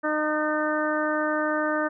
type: harmonic tone with a mistuned harmonic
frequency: 305.5 Hz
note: D#4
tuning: 32 cents flat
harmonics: 1 / 2 / 3 / 4 / 5 / 6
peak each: -28 / -27 / -34 / -30 / -30 / -34 dBFS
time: 0.03-1.89 s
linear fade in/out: 20 ms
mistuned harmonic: 6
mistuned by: -26 cents
effects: none